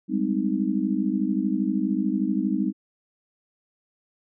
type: chord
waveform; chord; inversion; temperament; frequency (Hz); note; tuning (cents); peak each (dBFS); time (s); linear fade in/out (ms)
sine; Ab major seventh; third; just; 194.67 / 207.7 / 259.6 / 311.5; G3 / Ab3 / C4 / Eb4; -12 / 0 / -13 / +2; -27; 0.08-2.73; 50
effects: none

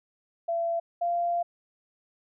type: tone pair in turn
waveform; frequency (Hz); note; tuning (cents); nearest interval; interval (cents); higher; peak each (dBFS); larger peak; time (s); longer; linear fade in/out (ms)
sine; 675 / 692; E5 / F5; +41 / -16; unison; 43; second; -25 / -24; second; 0.48-0.8 / 1.01-1.43; second; 10
effects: none

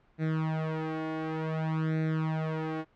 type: tone with flanger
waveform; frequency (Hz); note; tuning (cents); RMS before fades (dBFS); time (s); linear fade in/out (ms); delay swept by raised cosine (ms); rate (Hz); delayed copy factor
sawtooth; 158.4; D#3; +31; -31; 0.18-2.85; 50; 0.49 to 2.79; 0.55; +0.9
effects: pink hiss -65 dBFS RMS until 2.95 s + low-pass 2000 Hz 12 dB/octave

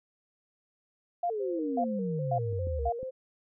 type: tone bursts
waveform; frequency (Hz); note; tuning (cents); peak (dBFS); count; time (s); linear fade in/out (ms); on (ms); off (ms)
sine; 698.5; F5; 0; -26; 4; 1.23-2.924; 5; 71; 470
type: exponential sweep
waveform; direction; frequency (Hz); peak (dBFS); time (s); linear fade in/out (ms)
sine; down; 465.8 to 64; -30; 1.29-2.9; 20
type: tone with vibrato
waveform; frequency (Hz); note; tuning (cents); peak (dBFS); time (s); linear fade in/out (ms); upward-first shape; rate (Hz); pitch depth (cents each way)
sine; 493.9; B4; 0; -34; 1.39-3.11; 20; square; 2.5; 88
type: clicks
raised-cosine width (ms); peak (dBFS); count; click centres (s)
3; -36 / -30 / -31; 3; 2.527 / 2.671 / 3.03
effects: none

